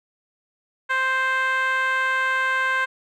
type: tone with band-pass filter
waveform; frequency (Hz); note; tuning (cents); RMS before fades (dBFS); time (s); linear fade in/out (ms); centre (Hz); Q
10% pulse; 523.3; C5; 0; -22; 0.89-2.86; 20; 1400; 2.8
effects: none